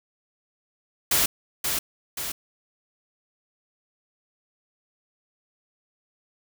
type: noise with echo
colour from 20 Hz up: white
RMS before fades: -21 dBFS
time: 1.11-1.26 s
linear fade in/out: 5 ms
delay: 530 ms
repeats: 2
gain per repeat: -5 dB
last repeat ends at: 2.32 s
effects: none

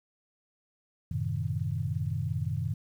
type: chord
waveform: sine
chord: F# diminished seventh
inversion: none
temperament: equal with one note detuned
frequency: 92.5 / 110 / 129.83 / 155.56 Hz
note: F#2 / A2 / C3 / Eb3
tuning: 0 / 0 / -13 / 0 cents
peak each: -34 dBFS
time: 1.11-2.74 s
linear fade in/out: 5 ms
effects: 10-bit

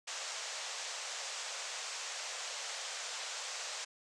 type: band-pass noise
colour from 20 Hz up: white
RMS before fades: -42 dBFS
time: 0.07-3.85 s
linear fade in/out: 10 ms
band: 480 to 7700 Hz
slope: 48 dB/octave
effects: none

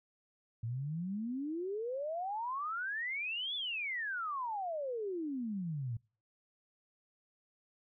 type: exponential two-way sweep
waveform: sine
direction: up then down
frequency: 110 to 3520 to 110 Hz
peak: -35 dBFS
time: 0.63-5.97 s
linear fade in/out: 5 ms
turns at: 3.55 s
effects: noise-tail reverb RT60 0.4 s tail -26 dB re dry

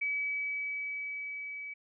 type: tone with level ramp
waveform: sine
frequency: 2285 Hz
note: D7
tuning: 48 cents flat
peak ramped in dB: -29 to -39 dBFS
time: 0.01-1.74 s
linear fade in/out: 10 ms
effects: none

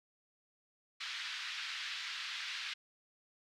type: band-pass noise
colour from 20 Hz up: white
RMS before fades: -42 dBFS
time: 1-2.74 s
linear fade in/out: 10 ms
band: 1400 to 4200 Hz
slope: 24 dB/octave
effects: none

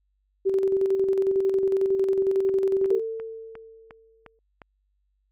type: tone with tremolo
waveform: sine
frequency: 386.7 Hz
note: G4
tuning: 24 cents flat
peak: -18 dBFS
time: 0.45-3 s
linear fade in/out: 20 ms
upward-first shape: square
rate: 11 Hz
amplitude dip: 40%
type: click train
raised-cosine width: 0.5 ms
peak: -28 dBFS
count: 7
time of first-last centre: 2.49-4.618 s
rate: 2.82 Hz
type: tone with exponential decay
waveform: sine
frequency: 448.4 Hz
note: A4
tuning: 33 cents sharp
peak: -23 dBFS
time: 2.91-4.39 s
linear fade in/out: 1 ms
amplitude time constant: 320 ms
effects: added 49 Hz sine -68 dBFS peak until 5.31 s

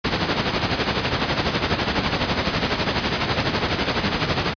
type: noise with tremolo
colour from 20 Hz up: pink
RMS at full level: -18 dBFS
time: 0.04-4.54 s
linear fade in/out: 10 ms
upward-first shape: sine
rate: 12 Hz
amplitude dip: 60%
effects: high-pass 80 Hz 12 dB/octave + resampled to 11025 Hz

